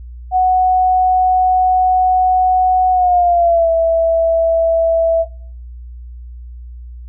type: tone with pitch glide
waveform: sine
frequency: 740 to 659.3 Hz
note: F#5 to E5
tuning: 0 to 0 cents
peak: -9 dBFS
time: 0.31-5.26 s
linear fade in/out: 50 ms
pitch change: -200 cents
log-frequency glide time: 2.91-3.7 s
effects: noise-tail reverb RT60 0.5 s tail -22 dB re dry + added 60 Hz sine -29 dBFS peak until 7.08 s